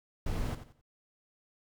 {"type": "noise with echo", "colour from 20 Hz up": "brown", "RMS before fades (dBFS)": -33, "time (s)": [0.26, 0.55], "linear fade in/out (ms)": 5, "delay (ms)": 88, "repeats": 3, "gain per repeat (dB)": -11, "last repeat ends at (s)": 0.814, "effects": []}